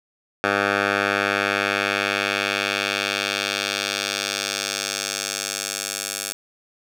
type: tone with band-pass filter sweep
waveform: 10% pulse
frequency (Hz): 100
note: G2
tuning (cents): +35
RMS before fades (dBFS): -24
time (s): 0.44-6.33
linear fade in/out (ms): 0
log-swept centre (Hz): 1400 to 8800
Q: 1.1
effects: none